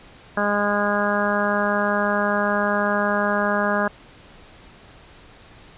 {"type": "harmonic tone", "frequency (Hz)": 205.2, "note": "G#3", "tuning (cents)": -21, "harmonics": [1, 2, 3, 4, 5, 6, 7, 8], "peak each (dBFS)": [-25, -29, -24, -29, -28, -28, -28, -26], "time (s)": [0.37, 3.88], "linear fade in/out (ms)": 5, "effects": ["pink hiss -47 dBFS RMS until 5.77 s", "resampled to 8000 Hz"]}